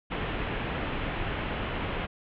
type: low-pass noise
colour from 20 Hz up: pink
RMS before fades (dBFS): -32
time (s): 0.1-2.07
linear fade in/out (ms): 20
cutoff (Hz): 3200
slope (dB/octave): 48
effects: none